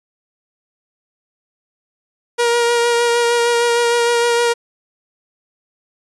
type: tone with vibrato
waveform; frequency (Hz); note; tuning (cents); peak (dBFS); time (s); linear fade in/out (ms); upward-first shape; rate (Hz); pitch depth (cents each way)
sawtooth; 473.5; A#4; +27; -9; 2.38-4.54; 20; sine; 6.5; 17
effects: resampled to 24000 Hz